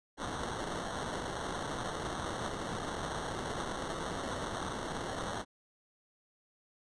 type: noise with sample-and-hold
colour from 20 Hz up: blue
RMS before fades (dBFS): -38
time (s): 0.17-5.45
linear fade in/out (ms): 50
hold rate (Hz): 2450
effects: resampled to 22050 Hz